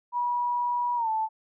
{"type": "tone with pitch glide", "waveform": "sine", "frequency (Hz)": [969, 878.4], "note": ["B5", "A5"], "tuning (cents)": [-33, -3], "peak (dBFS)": -24, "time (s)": [0.12, 1.29], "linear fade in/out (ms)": 50, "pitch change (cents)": -170, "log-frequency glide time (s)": [0.96, 1.09], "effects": []}